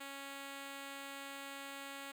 5% pulse tone, 276.7 Hz, C#4, 3 cents flat, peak -34 dBFS, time 0-2.12 s, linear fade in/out 10 ms, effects none

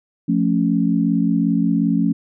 sine chord, F augmented, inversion none, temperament equal, 174.61 / 220 / 277.2 Hz, F3 / A3 / C#4, 0 / 0 / 0 cents, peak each -19 dBFS, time 0.28-2.13 s, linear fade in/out 10 ms, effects none

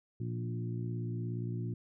harmonic tone with a mistuned harmonic, 58.9 Hz, A#1, 19 cents sharp, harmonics 2 / 3 / 4 / 5 / 6, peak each -35 / -42 / -46 / -47 / -46 dBFS, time 0.2-1.74 s, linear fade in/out 5 ms, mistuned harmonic 3, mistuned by -16 cents, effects none

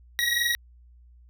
25% pulse tone pair together, 1894 / 1916 Hz, A#6 / A#6, +27 / +47 cents, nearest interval unison, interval 20 cents, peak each -22 dBFS, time 0.19-0.55 s, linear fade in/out 0 ms, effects added 60 Hz sine -50 dBFS peak until 1.29 s

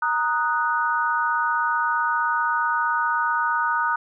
sine chord, D# minor, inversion second, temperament equal, 932.3 / 1244.5 / 1480 Hz, A#5 / D#6 / F#6, 0 / 0 / 0 cents, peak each -24 dBFS, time 0.02-3.96 s, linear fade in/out 5 ms, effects none

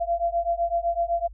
sine beating tone pair, 680 / 687.9 Hz, F5 / F5, -46 / -26 cents, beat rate 7.9 Hz, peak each -25 dBFS, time 0-1.28 s, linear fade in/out 20 ms, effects added 50 Hz sine -41 dBFS peak until 1.33 s

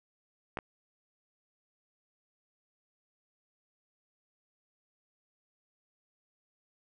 clicks, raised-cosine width 0.5 ms, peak -21 dBFS, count 2, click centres 0.572 / 0.588 s, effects none

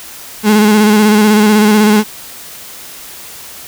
35% pulse tone with vibrato, 211.8 Hz, G#3, 34 cents sharp, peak -4 dBFS, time 0.43-2.04 s, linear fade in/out 50 ms, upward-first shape square, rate 16 Hz, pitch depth 32 cents each way, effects white hiss -31 dBFS RMS until 3.67 s

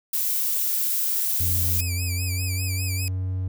violet noise, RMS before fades -24 dBFS, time 0.13-1.81 s, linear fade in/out 5 ms
triangle tone with pitch glide, 87.31 to 93.04 Hz, F2 to F#2, 0 to +10 cents, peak -22 dBFS, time 1.4-3.48 s, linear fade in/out 5 ms, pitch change +110 cents, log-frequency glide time 1.64-2.64 s
10% pulse tone with vibrato, 2428 Hz, D#7, 43 cents flat, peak -21 dBFS, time 1.79-3.08 s, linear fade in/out 0 ms, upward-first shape sine, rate 5 Hz, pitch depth 96 cents each way
effects none

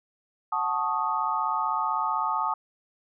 sine chord, D# half-diminished seventh, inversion first, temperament equal, 740 / 880 / 1108.7 / 1244.5 Hz, F#5 / A5 / C#6 / D#6, 0 / 0 / 0 / 0 cents, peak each -34 / -28 / -31 / -28 dBFS, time 0.52-2.54 s, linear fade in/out 5 ms, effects none

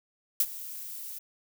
violet noise with ADSR envelope, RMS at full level -22 dBFS, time 0.4-1.19 s, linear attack 3 ms, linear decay 50 ms, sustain -18 dB, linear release 10 ms, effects none

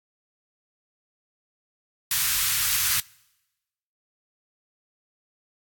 white band-stop noise, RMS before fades -23 dBFS, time 2.11-3 s, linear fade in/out 2 ms, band 130 to 1200 Hz, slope 24 dB/octave, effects noise-tail reverb RT60 1.0 s tail -25 dB re dry + AAC 64 kbps

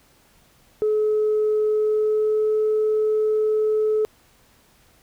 sine tone with pitch glide, 427.6 to 430.8 Hz, A4 to A4, -49 to -37 cents, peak -16 dBFS, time 0.82-4.05 s, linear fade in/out 0 ms, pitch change +12 cents, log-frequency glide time 1.69-2.58 s, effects tanh soft clip ceiling -14 dBFS + pink hiss -57 dBFS RMS until 5.02 s

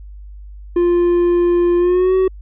triangle tone with pitch glide, 349.2 to 376.4 Hz, F4 to F#4, 0 to +30 cents, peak -9 dBFS, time 0.76-2.28 s, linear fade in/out 5 ms, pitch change +130 cents, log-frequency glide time 1.78-2.15 s, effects added 50 Hz sine -32 dBFS peak until 2.41 s + resampled to 8000 Hz

